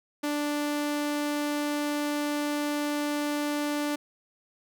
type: tone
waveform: sawtooth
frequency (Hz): 293.7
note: D4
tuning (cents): 0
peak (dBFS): -23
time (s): 0.23-3.96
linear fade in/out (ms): 10
effects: none